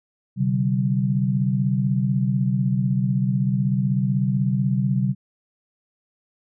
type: chord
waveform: sine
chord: C suspended second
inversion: none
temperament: equal with one note detuned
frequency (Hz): 130.81 / 146.83 / 191.19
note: C3 / D3 / G3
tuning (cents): 0 / 0 / -43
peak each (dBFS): -21 / -26 / -22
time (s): 0.36-5.15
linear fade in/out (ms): 50
effects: none